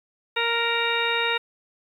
harmonic tone, 466.2 Hz, A#4, in tune, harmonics 1 / 2 / 3 / 4 / 5 / 6 / 8, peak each -29 / -29 / -29 / -29 / -29 / -29 / -29 dBFS, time 0.36-1.38 s, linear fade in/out 10 ms, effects 9-bit

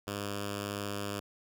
5% pulse tone with notch filter, 101.7 Hz, G#2, 36 cents flat, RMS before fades -37 dBFS, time 0.07-1.2 s, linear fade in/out 5 ms, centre 830 Hz, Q 1.9, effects none

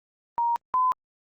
sine tone pair in turn, 940 / 1015.8 Hz, A#5 / B5, +14 / +48 cents, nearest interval minor second, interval 134 cents, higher second, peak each -21 / -19 dBFS, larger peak second, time 0.38-0.56 / 0.74-0.92 s, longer neither, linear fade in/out 0 ms, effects Opus 32 kbps

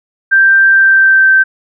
sine tone with pitch glide, 1574 to 1554.1 Hz, G6 to G6, +7 to -15 cents, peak -4 dBFS, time 0.31-1.44 s, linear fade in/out 20 ms, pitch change -22 cents, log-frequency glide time 0.68-1.31 s, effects none

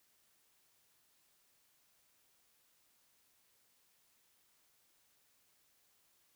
silence, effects white hiss -73 dBFS RMS until 6.35 s

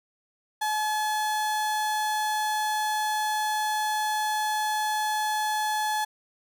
35% pulse tone, 855 Hz, A5, 50 cents flat, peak -23 dBFS, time 0.61-6.05 s, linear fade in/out 10 ms, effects none

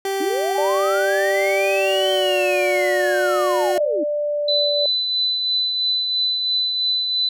30% pulse tone with pitch glide, 390 to 361.8 Hz, G4 to F#4, -9 to -39 cents, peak -18 dBFS, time 0.05-3.78 s, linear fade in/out 2 ms, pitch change -130 cents, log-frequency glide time 1.74-2.43 s
sine linear two-way sweep, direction up then down, 277.2 to 3117 to 277.2 Hz, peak -22 dBFS, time 0.2-4.04 s, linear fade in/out 10 ms, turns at 2.12 s
sine tone with vibrato, 587.3 Hz, D5, in tune, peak -19 dBFS, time 0.58-4.86 s, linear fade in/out 2 ms, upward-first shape sine, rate 0.39 Hz, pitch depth 14 cents each way
sine tone with tremolo, 4003 Hz, B7, 23 cents sharp, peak -16 dBFS, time 4.48-7.29 s, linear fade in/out 5 ms, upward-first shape triangle, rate 3 Hz, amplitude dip 40%
effects none

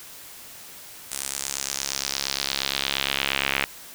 sawtooth tone with band-pass filter sweep, 68.6 Hz, C#2, 17 cents flat, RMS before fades -28 dBFS, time 1.11-3.65 s, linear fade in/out 10 ms, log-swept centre 9200 to 2400 Hz, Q 2.1, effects white hiss -43 dBFS RMS until 3.94 s

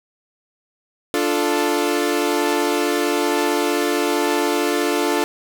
sawtooth chord, D minor, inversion none, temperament equal, 293.7 / 349.2 / 440 Hz, D4 / F4 / A4, 0 / 0 / 0 cents, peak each -18 dBFS, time 1.14-5.24 s, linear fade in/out 0 ms, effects none

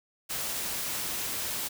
white noise, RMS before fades -33 dBFS, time 0.29-1.69 s, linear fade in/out 20 ms, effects none

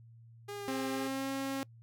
sawtooth tone with vibrato, 405.4 Hz, G#4, 42 cents flat, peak -36 dBFS, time 0.48-1.08 s, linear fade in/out 10 ms, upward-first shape triangle, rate 4.1 Hz, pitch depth 16 cents each way
sawtooth tone with pitch glide, 264.7 to 270.9 Hz, C4 to C#4, +20 to -40 cents, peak -30 dBFS, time 0.68-1.63 s, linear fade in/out 0 ms, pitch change +40 cents, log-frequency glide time 0.87-1.32 s
effects noise-tail reverb RT60 0.1 s tail -25 dB re dry + added 115 Hz sine -53 dBFS peak until 1.82 s

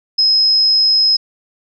sine tone, 5120 Hz, D#8, 49 cents sharp, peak -9 dBFS, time 0.18-1.17 s, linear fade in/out 10 ms, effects none

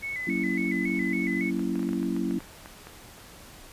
sine tone with vibrato, 2108 Hz, C7, 12 cents sharp, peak -30 dBFS, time 0.02-1.51 s, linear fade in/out 20 ms, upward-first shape square, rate 3.6 Hz, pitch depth 79 cents each way
sine chord, F# dominant seventh, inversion none, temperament just, 185 / 231.2 / 277.5 / 333 Hz, F#3 / A#3 / C#4 / E4, 0 / -14 / +2 / +18 cents, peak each -31 dBFS, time 0.27-2.39 s, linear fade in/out 5 ms
clicks, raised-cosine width 0.5 ms, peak -27 dBFS, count 12, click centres 1.594 / 1.756 / 1.794 / 1.83 / 1.89 / 1.932 / 2.03 / 2.165 / 2.31 / 2.405 / 2.659 / 2.87 s
effects pink hiss -48 dBFS RMS until 3.72 s + resampled to 32000 Hz

